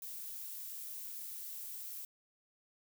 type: noise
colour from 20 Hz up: violet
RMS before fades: -45 dBFS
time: 0.02-2.05 s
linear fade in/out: 2 ms
effects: none